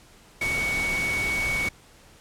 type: tone in noise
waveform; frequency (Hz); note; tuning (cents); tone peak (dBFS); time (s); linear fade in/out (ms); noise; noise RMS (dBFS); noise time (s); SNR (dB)
sine; 2233; C#7; +12; -24; 0.41-1.69; 5; pink; -32; 0.41-1.69; +5
effects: pink hiss -53 dBFS RMS until 2.2 s + low-pass 11000 Hz 12 dB/octave